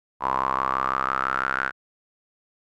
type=tone with band-pass filter sweep; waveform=sawtooth; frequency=66 Hz; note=C2; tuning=16 cents sharp; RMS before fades=-25 dBFS; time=0.2-1.72 s; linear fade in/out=50 ms; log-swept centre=990 to 1500 Hz; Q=7.9; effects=none